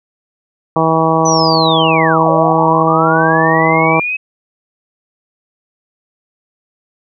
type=harmonic tone; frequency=161.4 Hz; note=E3; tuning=36 cents flat; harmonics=1 / 2 / 3 / 4 / 5 / 6 / 7; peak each=-17 / -17 / -17 / -17 / -17 / -17 / -17 dBFS; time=0.76-4 s; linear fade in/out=2 ms
type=linear two-way sweep; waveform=sine; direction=down then up; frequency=6080 to 530 to 2569 Hz; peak=-15 dBFS; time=1.25-4.17 s; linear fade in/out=10 ms; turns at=2.3 s
effects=none